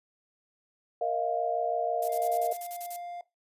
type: chord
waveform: sine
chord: Bb suspended fourth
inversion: none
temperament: equal with one note detuned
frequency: 466.2 / 632.4 / 698.5 Hz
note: Bb4 / Eb5 / F5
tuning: 0 / +28 / 0 cents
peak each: -33 / -32 / -29 dBFS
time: 1.01-2.53 s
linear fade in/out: 5 ms
type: noise bursts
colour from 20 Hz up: violet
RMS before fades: -38 dBFS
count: 10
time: 2.02-2.964 s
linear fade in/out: 5 ms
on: 62 ms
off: 36 ms
type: tone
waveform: triangle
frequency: 700 Hz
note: F5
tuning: 4 cents sharp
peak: -35 dBFS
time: 2.09-3.21 s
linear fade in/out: 2 ms
effects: noise-tail reverb RT60 0.2 s tail -18 dB re dry + resampled to 32000 Hz